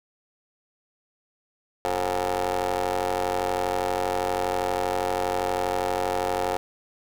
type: ring-modulated tone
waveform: 20% pulse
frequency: 92.5 Hz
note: F#2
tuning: in tune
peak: -16 dBFS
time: 1.85-6.57 s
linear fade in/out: 0 ms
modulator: 627 Hz
effects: none